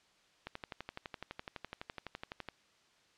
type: click train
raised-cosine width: 0.3 ms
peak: -25 dBFS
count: 25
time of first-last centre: 0.47-2.487 s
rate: 11.9 Hz
effects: white hiss -68 dBFS RMS until 3.17 s + low-pass 5000 Hz 12 dB/octave